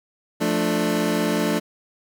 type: chord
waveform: 25% pulse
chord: D minor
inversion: first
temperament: equal with one note detuned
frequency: 174.61 / 220 / 296 Hz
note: F3 / A3 / D4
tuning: 0 / 0 / +14 cents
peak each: -22 / -20 / -20 dBFS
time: 0.4-1.6 s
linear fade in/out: 20 ms
effects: none